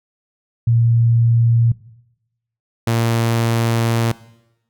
sine / sawtooth tone pair in turn, 116.54 / 115.47 Hz, A#2 / A#2, 0 / -16 cents, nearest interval unison, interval 16 cents, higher first, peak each -11 dBFS, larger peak neither, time 0.67-1.72 / 2.87-4.12 s, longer second, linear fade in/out 5 ms, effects noise-tail reverb RT60 0.9 s tail -19 dB re dry

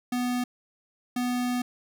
square tone pair in turn, 246.9 / 246.9 Hz, B3 / B3, 0 / 0 cents, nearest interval unison, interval 0 cents, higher neither, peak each -26 dBFS, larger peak neither, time 0.12-0.44 / 1.16-1.62 s, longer second, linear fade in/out 5 ms, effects none

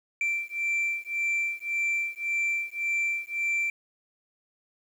sine beating tone pair, 2346 / 2347.8 Hz, D7 / D7, -2 / -1 cents, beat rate 1.8 Hz, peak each -27 dBFS, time 0.21-3.7 s, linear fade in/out 2 ms, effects tanh soft clip ceiling -23 dBFS + 9-bit

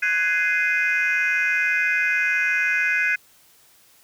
sine chord, Ab dominant seventh, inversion third, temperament just, 1495.1 / 1661.2 / 2077 / 2492 Hz, Gb6 / Ab6 / C7 / Eb7, +18 / 0 / -13 / +2 cents, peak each -23 dBFS, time 0.02-3.16 s, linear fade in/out 10 ms, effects tanh soft clip ceiling -12 dBFS + white hiss -55 dBFS RMS until 4.03 s

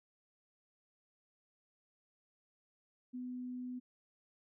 sine tone, 250.1 Hz, B3, 22 cents sharp, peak -40 dBFS, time 3.13-3.8 s, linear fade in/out 20 ms, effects none

